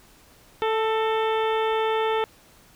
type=harmonic tone with a mistuned harmonic; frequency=441 Hz; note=A4; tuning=4 cents sharp; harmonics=1 / 2 / 3 / 4 / 5 / 6 / 7 / 8; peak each=-23 / -26 / -31 / -36 / -37 / -39 / -39 / -39 dBFS; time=0.62-2.24 s; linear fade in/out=0 ms; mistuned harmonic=4; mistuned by=+36 cents; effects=pink hiss -54 dBFS RMS until 2.75 s